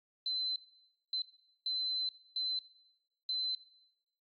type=tone bursts at uneven times; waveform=sine; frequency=4055 Hz; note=B7; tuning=45 cents sharp; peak=-32 dBFS; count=5; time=0.26-0.56 / 1.13-1.22 / 1.66-2.09 / 2.36-2.59 / 3.29-3.55 s; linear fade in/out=2 ms; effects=noise-tail reverb RT60 0.9 s tail -19 dB re dry + AAC 48 kbps